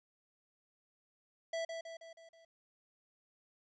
square tone with echo, 659.3 Hz, E5, in tune, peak -36 dBFS, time 1.53-1.65 s, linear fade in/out 5 ms, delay 160 ms, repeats 5, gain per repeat -5 dB, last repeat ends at 2.45 s, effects resampled to 16000 Hz + 13-bit

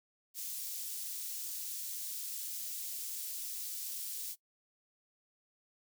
white high-pass noise, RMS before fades -41 dBFS, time 0.34-4.36 s, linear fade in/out 50 ms, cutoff 5000 Hz, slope 12 dB/octave, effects noise-tail reverb RT60 0.1 s tail -20 dB re dry

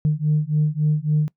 sine beating tone pair, 150 / 153.6 Hz, D3 / D#3, +37 / -22 cents, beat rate 3.6 Hz, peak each -19 dBFS, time 0.05-1.28 s, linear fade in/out 0 ms, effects noise-tail reverb RT60 0.1 s tail -22 dB re dry + tanh soft clip ceiling -11 dBFS

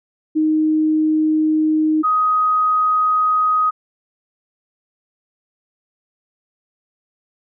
sine tone pair in turn, 311.1 / 1254.1 Hz, D#4 / D#6, 0 / +13 cents, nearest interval 2 octaves, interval 2413 cents, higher second, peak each -13 dBFS, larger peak neither, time 0.35-2.03 / 2.03-3.71 s, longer neither, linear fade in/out 20 ms, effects none

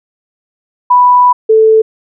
sine tone pair in turn, 987.8 / 440 Hz, B5 / A4, 0 / 0 cents, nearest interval octave + major second, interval 1400 cents, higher first, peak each -3 dBFS, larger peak neither, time 0.9-1.33 / 1.49-1.82 s, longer first, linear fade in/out 10 ms, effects none

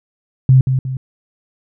sine tone with echo, 130.81 Hz, C3, in tune, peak -5 dBFS, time 0.49-0.61 s, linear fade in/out 2 ms, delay 180 ms, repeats 2, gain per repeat -7 dB, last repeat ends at 0.97 s, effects none

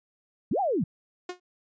sine linear two-way sweep, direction up then down, 130.81 to 830.6 to 130.81 Hz, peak -23 dBFS, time 0.51-0.84 s, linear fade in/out 5 ms, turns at 0.6 s
sawtooth tone with exponential decay, 360 Hz, F#4, 47 cents flat, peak -26 dBFS, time 1.29-1.4 s, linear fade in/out 5 ms, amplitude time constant 23 ms
effects resampled to 16000 Hz

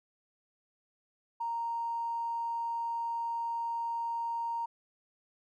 triangle tone with tanh clipping, 930 Hz, A#5, 4 cents flat, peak -31 dBFS, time 1.4-4.66 s, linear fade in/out 10 ms, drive 2 dB, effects none

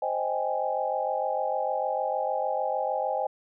sine chord, Ab major seventh, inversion first, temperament equal, 523.3 / 622.3 / 784 / 830.6 Hz, C5 / Eb5 / G5 / Ab5, 0 / 0 / 0 / 0 cents, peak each -31 dBFS, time 0.02-3.27 s, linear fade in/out 5 ms, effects none

